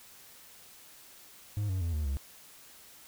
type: tone with pitch steps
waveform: triangle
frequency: 103.8 / 93.55 / 84.31 / 75.99 / 68.48 Hz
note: G#2 / F#2 / E2 / D#2 / C#2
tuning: 0 / +20 / +40 / -40 / -20 cents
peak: -27 dBFS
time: 1.57-2.17 s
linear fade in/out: 0 ms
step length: 120 ms
effects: white hiss -54 dBFS RMS until 3.07 s